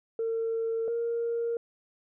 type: tone pair in turn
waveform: sine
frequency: 453.9 / 466.4 Hz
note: A#4 / A#4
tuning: -46 / +1 cents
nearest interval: unison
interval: 47 cents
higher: second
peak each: -26 dBFS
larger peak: neither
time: 0.19-0.88 / 0.88-1.57 s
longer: neither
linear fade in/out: 2 ms
effects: tanh soft clip ceiling -23 dBFS